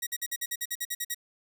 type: tone bursts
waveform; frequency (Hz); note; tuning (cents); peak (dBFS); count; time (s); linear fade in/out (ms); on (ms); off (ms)
5% pulse; 1907; A#6; +39; -19; 12; 0.02-1.146; 10; 48; 50
effects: none